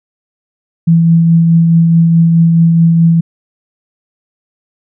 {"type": "tone with tremolo", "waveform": "sine", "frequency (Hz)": 166.2, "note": "E3", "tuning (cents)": 15, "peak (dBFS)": -3, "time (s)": [0.87, 3.21], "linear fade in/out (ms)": 10, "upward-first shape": "triangle", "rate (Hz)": 4.7, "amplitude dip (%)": 30, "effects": []}